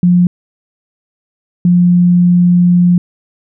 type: tone pair in turn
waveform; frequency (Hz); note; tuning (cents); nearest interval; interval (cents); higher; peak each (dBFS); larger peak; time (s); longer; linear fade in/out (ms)
sine; 177.3 / 176.62; F3 / F3; +26 / +20; unison; 6; first; -5; neither; 0.03-0.27 / 1.65-2.98; second; 2
effects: none